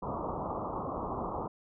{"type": "low-pass noise", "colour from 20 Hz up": "white", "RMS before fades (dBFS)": -36, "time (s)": [0.02, 1.48], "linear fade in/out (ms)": 10, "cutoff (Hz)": 1200, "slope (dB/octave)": 96, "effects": []}